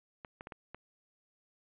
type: clicks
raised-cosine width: 0.5 ms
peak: -29 dBFS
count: 5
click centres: 0.248 / 0.409 / 0.471 / 0.522 / 0.746 s
effects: resampled to 8000 Hz